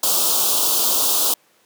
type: band-stop noise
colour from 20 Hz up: white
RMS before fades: -18 dBFS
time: 0.03-1.34 s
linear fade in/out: 5 ms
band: 1300 to 3000 Hz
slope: 48 dB/octave
effects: pink hiss -57 dBFS RMS until 1.65 s + high-pass 300 Hz 12 dB/octave